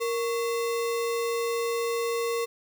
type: tone with sample-and-hold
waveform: sine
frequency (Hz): 466.2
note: A#4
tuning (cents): 0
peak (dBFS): -25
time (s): 0-2.46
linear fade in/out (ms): 20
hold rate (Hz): 1575
effects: none